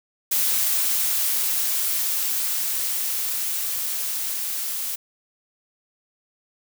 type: noise with level ramp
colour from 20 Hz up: blue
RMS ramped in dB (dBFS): -21 to -28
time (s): 0.31-4.96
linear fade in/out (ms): 10
effects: none